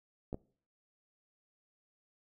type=clicks; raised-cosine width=2 ms; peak=-25 dBFS; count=2; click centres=0.329 / 0.344 s; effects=noise-tail reverb RT60 0.5 s tail -23 dB re dry